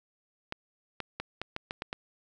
clicks, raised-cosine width 0.3 ms, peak -18 dBFS, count 8, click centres 0.524 / 1.003 / 1.2 / 1.416 / 1.564 / 1.709 / 1.821 / 1.929 s, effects none

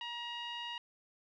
sawtooth tone with low-pass filter, 950 Hz, A#5, 33 cents sharp, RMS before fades -42 dBFS, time 0.01-0.78 s, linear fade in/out 2 ms, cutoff 3200 Hz, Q 9.1, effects none

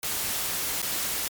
white noise with dropouts, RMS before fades -29 dBFS, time 0.03-1.28 s, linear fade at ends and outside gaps 2 ms, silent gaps 0.819-0.826 s, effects MP3 96 kbps

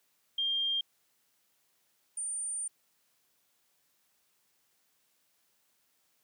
sine tone pair in turn, 3200 / 9030 Hz, G7 / C#9, +35 / +31 cents, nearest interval octave + tritone, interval 1796 cents, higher second, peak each -28 / -33 dBFS, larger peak first, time 0.38-0.81 / 2.17-2.68 s, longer second, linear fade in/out 5 ms, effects white hiss -73 dBFS RMS until 6.23 s + high-pass 100 Hz 12 dB/octave

